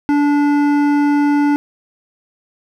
sine tone with hard clipping, 290 Hz, D4, 22 cents flat, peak -13 dBFS, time 0.09-1.56 s, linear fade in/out 0 ms, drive 12 dB, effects none

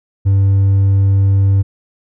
sine tone with hard clipping, 98 Hz, G2, in tune, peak -9 dBFS, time 0.25-1.63 s, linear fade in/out 20 ms, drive 2 dB, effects none

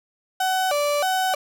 35% pulse tone with vibrato, 662 Hz, E5, 7 cents sharp, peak -18 dBFS, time 0.4-1.35 s, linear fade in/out 5 ms, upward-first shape square, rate 1.6 Hz, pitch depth 220 cents each way, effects none

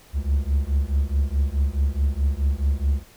triangle beating tone pair, 67.7 / 72.4 Hz, C#2 / D2, -40 / -24 cents, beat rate 4.7 Hz, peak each -20 dBFS, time 0.13-3.04 s, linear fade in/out 50 ms, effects pink hiss -51 dBFS RMS until 3.16 s

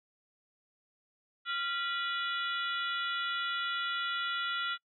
harmonic tone with a mistuned harmonic, 489.4 Hz, B4, 16 cents flat, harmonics 3 / 4 / 5 / 6 / 7 / 8, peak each -33 / -42 / -46 / -41 / -39 / -46 dBFS, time 1.45-4.78 s, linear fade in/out 50 ms, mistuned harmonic 3, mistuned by -100 cents, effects noise-tail reverb RT60 0.1 s tail -25 dB re dry

